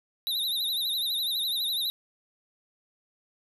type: tone with vibrato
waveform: square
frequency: 3814 Hz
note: A#7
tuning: 39 cents sharp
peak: -27 dBFS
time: 0.27-1.9 s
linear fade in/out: 0 ms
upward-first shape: triangle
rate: 12 Hz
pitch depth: 120 cents each way
effects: none